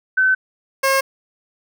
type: tone pair in turn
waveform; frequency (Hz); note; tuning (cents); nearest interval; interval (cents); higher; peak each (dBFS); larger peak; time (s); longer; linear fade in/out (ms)
sine / 15% pulse; 1524 / 538.8; G6 / C#5; -49 / -49; octave + tritone; 1800; first; -12 / -8; second; 0.17-0.35 / 0.83-1.01; neither; 10
effects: none